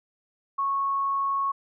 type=tone; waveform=sine; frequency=1102 Hz; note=C#6; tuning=11 cents flat; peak=-23 dBFS; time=0.58-1.52 s; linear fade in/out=10 ms; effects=none

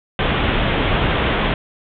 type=low-pass noise; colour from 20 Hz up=pink; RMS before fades=-18 dBFS; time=0.19-1.54 s; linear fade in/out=2 ms; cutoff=3600 Hz; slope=96 dB/octave; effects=none

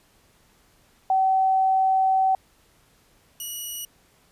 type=tone pair in turn; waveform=sine / 5% pulse; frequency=763 / 2916 Hz; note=G5 / F#7; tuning=-47 / -26 cents; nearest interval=octave + major seventh; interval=2321 cents; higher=second; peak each=-17 / -22 dBFS; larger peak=first; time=1.1-2.35 / 3.4-3.85 s; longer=first; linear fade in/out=2 ms; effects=pink hiss -60 dBFS RMS until 4.31 s + resampled to 32000 Hz

